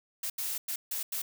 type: noise bursts at uneven times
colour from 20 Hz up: blue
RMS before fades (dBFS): -34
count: 5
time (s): 0.23-0.3 / 0.38-0.58 / 0.68-0.76 / 0.91-1.03 / 1.12-1.22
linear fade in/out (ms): 5
effects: none